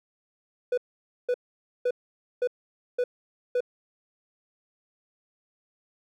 triangle tone bursts, 493.9 Hz, B4, in tune, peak -20 dBFS, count 6, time 0.72-3.606 s, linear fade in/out 5 ms, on 56 ms, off 510 ms, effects none

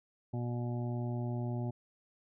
harmonic tone, 120.7 Hz, B2, 39 cents flat, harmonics 1 / 2 / 3 / 5 / 6 / 7, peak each -34 / -40 / -44 / -48 / -50 / -51 dBFS, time 0.33-1.71 s, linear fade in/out 10 ms, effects none

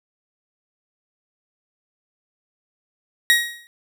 30% pulse tone with exponential decay, 1893 Hz, A#6, 26 cents sharp, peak -7 dBFS, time 3.3-3.67 s, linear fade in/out 0 ms, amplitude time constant 80 ms, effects none

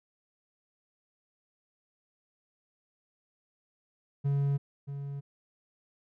triangle tone with echo, 140.5 Hz, C#3, 24 cents sharp, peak -23 dBFS, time 4.24-4.58 s, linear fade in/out 20 ms, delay 630 ms, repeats 1, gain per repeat -10 dB, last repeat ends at 5.21 s, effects none

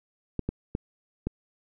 clicks, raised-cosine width 3 ms, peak -15 dBFS, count 4, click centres 0.393 / 0.49 / 0.751 / 1.27 s, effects none

